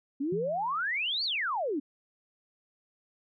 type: exponential two-way sweep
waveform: sine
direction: up then down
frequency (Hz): 262.9 to 4699 to 262.9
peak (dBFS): -28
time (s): 0.2-1.8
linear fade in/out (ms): 10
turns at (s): 1.24
type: tone with exponential decay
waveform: sine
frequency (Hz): 169.6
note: E3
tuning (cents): +50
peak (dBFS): -31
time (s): 0.32-0.88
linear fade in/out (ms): 5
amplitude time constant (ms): 120
effects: none

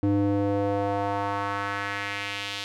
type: tone with band-pass filter sweep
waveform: square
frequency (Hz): 100.6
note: G2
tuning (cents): +45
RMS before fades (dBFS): -27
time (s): 0.03-2.64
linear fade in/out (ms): 0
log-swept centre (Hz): 280 to 3600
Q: 1.8
effects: none

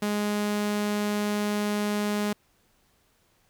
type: tone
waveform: sawtooth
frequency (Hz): 207.7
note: G#3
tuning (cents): 0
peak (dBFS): -21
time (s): 0.02-2.33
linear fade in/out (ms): 5
effects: pink hiss -66 dBFS RMS until 3.49 s

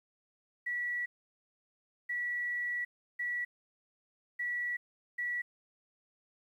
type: tone bursts at uneven times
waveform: sine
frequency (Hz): 1942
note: B6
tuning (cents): -30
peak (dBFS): -32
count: 5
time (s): 0.66-1.06 / 2.09-2.85 / 3.19-3.45 / 4.39-4.77 / 5.18-5.42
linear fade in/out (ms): 10
effects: 11-bit

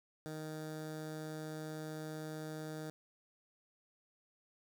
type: tone with notch filter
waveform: 15% pulse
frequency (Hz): 155.56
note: D#3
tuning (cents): 0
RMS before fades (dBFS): -44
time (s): 0.26-2.9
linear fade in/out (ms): 0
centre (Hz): 2600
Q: 1.6
effects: none

